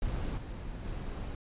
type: noise with level steps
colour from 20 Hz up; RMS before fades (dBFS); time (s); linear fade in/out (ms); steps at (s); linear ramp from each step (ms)
brown; -34 / -40 / -37; 0.02-1.35; 2; 0.37 / 0.84; 10
effects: resampled to 8000 Hz